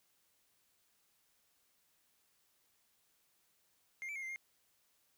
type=tone with pitch steps; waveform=triangle; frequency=2116 / 2319 / 2148 / 2085 / 2126 Hz; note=C7 / D7 / C7 / C7 / C7; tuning=+19 / -22 / +45 / -7 / +27 cents; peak=-39 dBFS; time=4.02-4.36 s; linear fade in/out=0 ms; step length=68 ms; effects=white hiss -75 dBFS RMS until 5.17 s